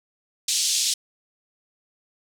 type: band-pass noise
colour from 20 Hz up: white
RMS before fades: -23 dBFS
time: 0.48-0.94 s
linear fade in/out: 5 ms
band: 3300 to 8100 Hz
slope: 24 dB/octave
effects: none